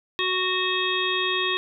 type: harmonic tone with a mistuned harmonic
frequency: 370 Hz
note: F#4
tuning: in tune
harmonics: 1 / 3 / 5 / 7 / 9 / 10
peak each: -29 / -29 / -29 / -29 / -29 / -29 dBFS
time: 0.19-1.57 s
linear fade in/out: 0 ms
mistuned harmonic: 9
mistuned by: -21 cents
effects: none